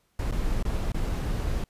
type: noise with dropouts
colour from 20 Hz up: brown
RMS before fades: -27 dBFS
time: 0.19-1.64 s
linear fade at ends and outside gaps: 2 ms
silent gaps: 0.312-0.323 / 0.627-0.651 / 0.92-0.944 s
effects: pink hiss -70 dBFS RMS until 1.69 s + resampled to 32000 Hz